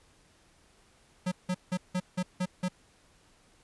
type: tone bursts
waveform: square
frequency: 182.4 Hz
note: F#3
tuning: 24 cents flat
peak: -28 dBFS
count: 7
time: 1.26-2.686 s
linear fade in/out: 10 ms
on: 58 ms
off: 170 ms
effects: pink hiss -63 dBFS RMS until 3.63 s + resampled to 24000 Hz